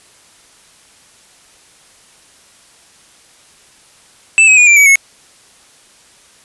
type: tone with pitch steps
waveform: square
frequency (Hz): 2641 / 2544 / 2450 / 2360 / 2273 / 2189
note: E7 / D#7 / D#7 / D7 / C#7 / C#7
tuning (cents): +3 / +38 / -27 / +8 / +43 / -22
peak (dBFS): -5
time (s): 4.38-4.956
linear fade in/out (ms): 0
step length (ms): 96
effects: white hiss -46 dBFS RMS until 6.44 s + resampled to 24000 Hz